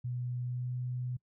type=tone with pitch glide; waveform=sine; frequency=123.47 to 124.83 Hz; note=B2 to B2; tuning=0 to +19 cents; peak=-33 dBFS; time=0.04-1.17 s; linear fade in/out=10 ms; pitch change=+19 cents; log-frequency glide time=0.43-0.73 s; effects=noise-tail reverb RT60 0.1 s tail -24 dB re dry